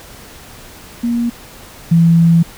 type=tone pair in turn; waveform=sine; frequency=236.4 / 167.16 Hz; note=A#3 / E3; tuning=+24 / +24 cents; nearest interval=tritone; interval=600 cents; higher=first; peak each=-13 / -6 dBFS; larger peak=second; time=1.03-1.3 / 1.91-2.43 s; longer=second; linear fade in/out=10 ms; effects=pink hiss -37 dBFS RMS until 2.57 s